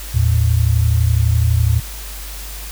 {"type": "tone pair together", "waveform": "sine", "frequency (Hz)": [80, 111.94], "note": ["D#2", "A2"], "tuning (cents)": [49, 30], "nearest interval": "tritone", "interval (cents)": 581, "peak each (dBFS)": -14, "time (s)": [0.14, 1.8], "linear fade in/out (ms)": 10, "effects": ["added 50 Hz sine -29 dBFS peak until 2.71 s", "white hiss -33 dBFS RMS until 2.71 s"]}